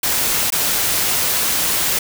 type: noise with dropouts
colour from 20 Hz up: white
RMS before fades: -18 dBFS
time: 0.03-1.99 s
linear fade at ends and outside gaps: 5 ms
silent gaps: 0.504-0.522 s
effects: none